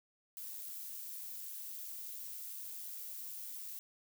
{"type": "noise with amplitude modulation", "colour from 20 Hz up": "violet", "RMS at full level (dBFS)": -44, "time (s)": [0.37, 3.79], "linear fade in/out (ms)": 0, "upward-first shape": "sine", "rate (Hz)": 99.9, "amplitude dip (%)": 35, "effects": []}